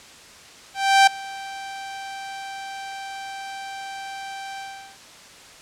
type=tone with ADSR envelope; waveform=sawtooth; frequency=782 Hz; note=G5; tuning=4 cents flat; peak=-6 dBFS; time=0.74-4.98 s; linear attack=330 ms; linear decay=6 ms; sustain=-22 dB; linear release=390 ms; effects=white hiss -45 dBFS RMS until 5.61 s + low-pass 7000 Hz 12 dB/octave